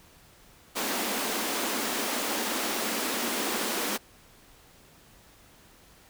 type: high-pass noise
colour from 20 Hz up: pink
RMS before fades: -30 dBFS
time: 0.75-3.98 s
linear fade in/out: 20 ms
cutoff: 200 Hz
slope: 96 dB/octave
effects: pink hiss -56 dBFS RMS until 6.09 s